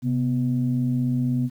sine tone pair together, 130.81 / 246.9 Hz, C3 / B3, 0 / 0 cents, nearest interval major seventh, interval 1100 cents, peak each -22 dBFS, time 0.02-1.5 s, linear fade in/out 50 ms, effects tanh soft clip ceiling -13 dBFS + 9-bit

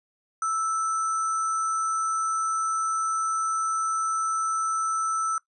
sine tone with sample-and-hold, 1320 Hz, E6, 2 cents sharp, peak -23 dBFS, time 0.42-5.38 s, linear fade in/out 2 ms, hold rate 7350 Hz, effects noise-tail reverb RT60 0.1 s tail -19 dB re dry + resampled to 24000 Hz

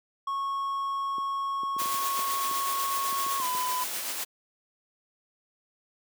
triangle tone with pitch glide, 1100 to 1002.9 Hz, C#6 to B5, -14 to +26 cents, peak -26 dBFS, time 0.27-3.84 s, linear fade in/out 5 ms, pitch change -160 cents, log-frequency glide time 3.39-3.44 s
clicks, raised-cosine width 3 ms, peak -26 dBFS, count 12, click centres 1.183 / 1.634 / 1.765 / 1.817 / 1.858 / 1.945 / 2.191 / 2.513 / 3.127 / 3.265 / 3.4 / 3.55 s
white noise with tremolo, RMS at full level -32 dBFS, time 1.78-4.25 s, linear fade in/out 20 ms, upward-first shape sine, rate 7.9 Hz, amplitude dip 30%
effects high-pass 300 Hz 12 dB/octave

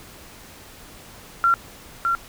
sine tone with echo, 1370 Hz, F6, 34 cents flat, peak -14 dBFS, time 1.44-1.54 s, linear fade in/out 0 ms, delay 610 ms, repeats 1, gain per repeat -4 dB, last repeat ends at 2.15 s, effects pink hiss -44 dBFS RMS until 2.28 s

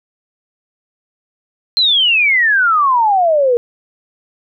sine exponential sweep, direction down, 4186 to 466.2 Hz, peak -9 dBFS, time 1.77-3.57 s, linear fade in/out 0 ms, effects none

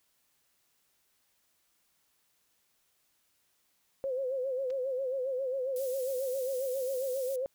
sine tone with vibrato, 523.3 Hz, C5, in tune, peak -30 dBFS, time 4.04-7.46 s, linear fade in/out 0 ms, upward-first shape sine, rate 7.4 Hz, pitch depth 85 cents each way
clicks, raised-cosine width 0.2 ms, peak -36 dBFS, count 2, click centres 4.702 / 4.706 s
pink high-pass noise, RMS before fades -46 dBFS, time 5.76-7.36 s, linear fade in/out 2 ms, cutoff 9000 Hz, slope 12 dB/octave
effects white hiss -73 dBFS RMS until 7.54 s

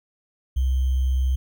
sine tone with sample-and-hold, 64.9 Hz, C2, 13 cents flat, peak -18 dBFS, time 0.56-1.36 s, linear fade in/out 10 ms, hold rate 3150 Hz, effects none

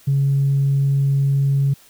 sine tone, 138.59 Hz, C#3, in tune, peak -13 dBFS, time 0.07-1.74 s, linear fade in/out 10 ms, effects tanh soft clip ceiling -10 dBFS + white hiss -50 dBFS RMS until 1.89 s

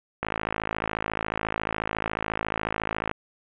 click train, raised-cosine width 0.5 ms, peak -11 dBFS, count 157, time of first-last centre 0.23-3.114 s, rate 54.1 Hz, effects resampled to 8000 Hz + 7-bit

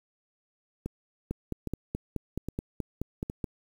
two click trains, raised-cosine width 3 ms, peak -18 / -20 dBFS, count 11 / 4, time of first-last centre 1.31-3.442 / 0.86-3.299 s, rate 4.69 / 1.23 Hz, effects 8-bit

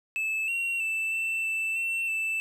triangle tone with pitch steps, 2617 / 2741 / 2649 / 2670 / 2652 / 2699 / 2646 Hz, E7 / F7 / E7 / E7 / E7 / E7 / E7, -13 / -33 / +8 / +22 / +10 / +40 / +6 cents, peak -25 dBFS, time 0.16-2.4 s, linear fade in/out 0 ms, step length 320 ms, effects none

